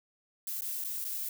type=noise with dropouts; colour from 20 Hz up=violet; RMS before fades=-36 dBFS; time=0.47-1.29 s; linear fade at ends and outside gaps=2 ms; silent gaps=0.609-0.619 / 0.84-0.846 / 1.044-1.049 s; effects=none